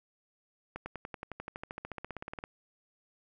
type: accelerating click train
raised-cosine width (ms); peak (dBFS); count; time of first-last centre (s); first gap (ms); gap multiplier
0.5; -24; 24; 0.76-2.439; 100; 0.97
effects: none